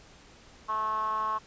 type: tone with band-pass filter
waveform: 10% pulse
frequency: 217.1 Hz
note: A3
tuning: 23 cents flat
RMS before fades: -30 dBFS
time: 0.68-1.39 s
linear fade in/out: 20 ms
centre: 1100 Hz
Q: 8.1
effects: pink hiss -54 dBFS RMS until 1.46 s + resampled to 16000 Hz